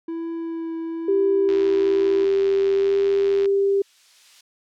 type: tone with vibrato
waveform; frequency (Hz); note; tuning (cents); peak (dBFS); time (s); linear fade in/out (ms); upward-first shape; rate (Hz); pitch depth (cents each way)
triangle; 330; E4; +2; -24; 0.08-2.25; 5; triangle; 1.1; 12
type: tone with pitch glide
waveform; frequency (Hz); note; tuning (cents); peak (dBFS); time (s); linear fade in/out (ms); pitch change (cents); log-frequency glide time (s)
sine; 392 to 395.9; G4 to G4; 0 to +17; -16; 1.08-3.82; 5; +17; 2.74-2.96
type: click train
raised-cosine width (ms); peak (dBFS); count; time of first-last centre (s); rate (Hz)
0.2; -18; 168; 1.49-3.457; 84.9
type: noise with exponential growth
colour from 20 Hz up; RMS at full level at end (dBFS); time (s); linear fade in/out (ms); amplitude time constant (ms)
violet; -33; 1.69-4.41; 5; 590
effects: low-pass 4000 Hz 12 dB/octave